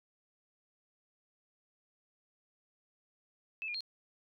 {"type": "tone with pitch steps", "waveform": "sine", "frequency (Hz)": [2613, 2422, 4226], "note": ["E7", "D#7", "C8"], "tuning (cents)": [-16, -47, 16], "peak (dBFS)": -36, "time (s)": [3.62, 3.806], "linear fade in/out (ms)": 0, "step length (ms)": 62, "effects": []}